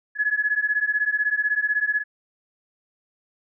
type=beating tone pair; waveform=sine; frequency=1689 / 1705 Hz; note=G#6 / G#6; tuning=+29 / +45 cents; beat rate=16 Hz; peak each=-23 dBFS; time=0.15-2.04 s; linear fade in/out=50 ms; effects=none